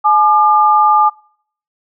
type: tone pair together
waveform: sine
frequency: 850.6 / 1203 Hz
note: G#5 / D6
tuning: +41 / +41 cents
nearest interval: tritone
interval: 600 cents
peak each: -10 dBFS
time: 0.04-1.1 s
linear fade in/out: 20 ms
effects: noise-tail reverb RT60 0.6 s tail -25 dB re dry